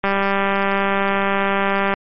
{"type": "click train", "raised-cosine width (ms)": 0.5, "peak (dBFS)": -4, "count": 375, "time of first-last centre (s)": [0.04, 1.938], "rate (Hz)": 197, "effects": ["MP3 32 kbps"]}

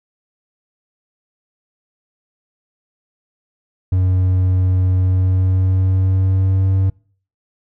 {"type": "tone with pitch glide", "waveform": "triangle", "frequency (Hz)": [92.5, 95.6], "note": ["F#2", "G2"], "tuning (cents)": [0, -43], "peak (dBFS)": -10, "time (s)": [3.92, 6.9], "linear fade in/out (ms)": 5, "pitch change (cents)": 57, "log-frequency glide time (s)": [4.97, 6.75], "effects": ["noise-tail reverb RT60 0.5 s tail -26 dB re dry"]}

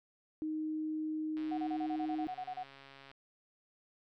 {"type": "tone", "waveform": "sine", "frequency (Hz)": 311.1, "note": "D#4", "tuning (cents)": 0, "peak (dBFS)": -34, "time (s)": [0.42, 2.27], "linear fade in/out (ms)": 0}
{"type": "click train", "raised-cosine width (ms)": 0.3, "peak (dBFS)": -38, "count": 240, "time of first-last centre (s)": [1.37, 3.115], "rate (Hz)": 137}
{"type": "tone bursts", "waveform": "sine", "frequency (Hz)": 739, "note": "F#5", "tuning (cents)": -2, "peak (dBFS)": -37, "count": 12, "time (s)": [1.51, 2.635], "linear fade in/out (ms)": 10, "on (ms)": 69, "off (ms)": 27}
{"effects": []}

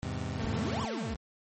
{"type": "chord", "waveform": "25% pulse", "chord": "E augmented", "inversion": "none", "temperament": "equal", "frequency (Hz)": [82.41, 103.83, 130.81], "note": ["E2", "G#2", "B#2"], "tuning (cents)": [0, 0, 0], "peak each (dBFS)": -34, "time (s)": [0.03, 0.85], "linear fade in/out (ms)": 0}
{"type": "tone with vibrato", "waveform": "sawtooth", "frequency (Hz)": 224.4, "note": "A3", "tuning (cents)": 34, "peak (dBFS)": -32, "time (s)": [0.39, 1.14], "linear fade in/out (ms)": 5, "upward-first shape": "triangle", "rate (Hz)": 17, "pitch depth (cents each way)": 38}
{"type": "exponential two-way sweep", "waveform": "square", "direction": "up then down", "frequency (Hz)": [51.91, 1174.7, 51.91], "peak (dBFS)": -36, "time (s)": [0.44, 1.16], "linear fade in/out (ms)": 0, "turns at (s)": 0.82}
{"effects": ["MP3 32 kbps"]}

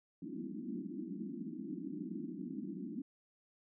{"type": "band-pass noise", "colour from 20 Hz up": "white", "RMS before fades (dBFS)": -43, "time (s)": [0.22, 3.02], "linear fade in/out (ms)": 5, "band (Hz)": [170, 340], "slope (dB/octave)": 96, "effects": []}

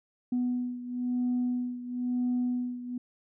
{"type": "beating tone pair", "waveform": "sine", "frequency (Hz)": [246.9, 247.9], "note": ["B3", "B3"], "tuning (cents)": [0, 7], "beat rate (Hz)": 1, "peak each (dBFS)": [-28, -32], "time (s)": [0.32, 2.98], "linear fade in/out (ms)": 5, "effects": ["tanh soft clip ceiling -22 dBFS"]}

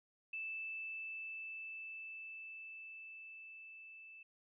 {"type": "tone with level ramp", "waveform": "sine", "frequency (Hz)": 2637, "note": "E7", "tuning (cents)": 0, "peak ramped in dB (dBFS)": [-40, -53], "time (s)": [0.33, 4.23], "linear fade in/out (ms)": 5, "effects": []}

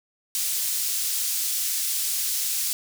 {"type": "high-pass noise", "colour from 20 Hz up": "pink", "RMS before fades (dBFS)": -26, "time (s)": [0.35, 2.73], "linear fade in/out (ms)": 0, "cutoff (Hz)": 5700, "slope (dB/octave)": 12, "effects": []}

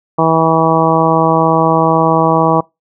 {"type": "harmonic tone", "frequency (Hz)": 162.1, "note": "E3", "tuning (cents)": -29, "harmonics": [1, 2, 3, 4, 5, 6, 7], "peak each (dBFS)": [-16, -16, -16, -16, -16, -16, -16], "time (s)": [0.18, 2.61], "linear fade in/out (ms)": 10, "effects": ["noise-tail reverb RT60 0.2 s tail -24 dB re dry"]}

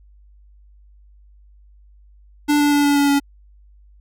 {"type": "tone with pitch steps", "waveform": "square", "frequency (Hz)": [293.7, 291.3, 289, 286.7, 284.4, 282.1], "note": ["D4", "D4", "D4", "D4", "C#4", "C#4"], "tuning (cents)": [0, -14, -28, -42, 45, 30], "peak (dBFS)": -14, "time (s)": [2.48, 3.2], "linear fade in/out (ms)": 20, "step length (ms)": 120, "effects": ["added 50 Hz sine -46 dBFS peak until 4 s"]}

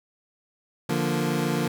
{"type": "chord", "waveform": "25% pulse", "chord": "Bb major", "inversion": "first", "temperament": "equal", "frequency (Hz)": [146.83, 174.61, 233.1], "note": ["D3", "F3", "Bb3"], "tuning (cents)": [0, 0, 0], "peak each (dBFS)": -24, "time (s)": [0.89, 1.68], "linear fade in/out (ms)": 5, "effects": []}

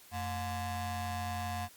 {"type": "ring-modulated tone", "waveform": "35% pulse", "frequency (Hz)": 313.5, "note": "D#4", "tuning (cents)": 13, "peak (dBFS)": -30, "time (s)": [0.11, 1.69], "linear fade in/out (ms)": 50, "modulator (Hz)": 404, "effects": ["white hiss -57 dBFS RMS until 1.76 s", "Opus 48 kbps"]}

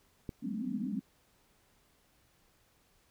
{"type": "click", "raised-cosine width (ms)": 3, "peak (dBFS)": -25, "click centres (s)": 0.292}
{"type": "band-pass noise", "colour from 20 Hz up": "pink", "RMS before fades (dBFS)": -36, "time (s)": [0.42, 1.01], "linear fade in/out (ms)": 20, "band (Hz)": [180, 280], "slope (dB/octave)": 96}
{"effects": ["pink hiss -69 dBFS RMS until 3.1 s"]}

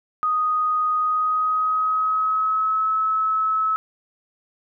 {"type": "tone with pitch glide", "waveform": "sine", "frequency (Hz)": [1244.5, 1295.1], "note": ["D#6", "E6"], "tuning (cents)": [0, -31], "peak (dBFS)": -18, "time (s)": [0.23, 3.76], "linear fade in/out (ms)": 0, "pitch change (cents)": 69, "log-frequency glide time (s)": [0.97, 2.91], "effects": []}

